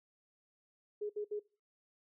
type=tone bursts; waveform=sine; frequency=417.4 Hz; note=G#4; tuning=9 cents sharp; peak=-35 dBFS; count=3; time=1.01-1.396 s; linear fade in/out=10 ms; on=86 ms; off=64 ms; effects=noise-tail reverb RT60 0.4 s tail -23 dB re dry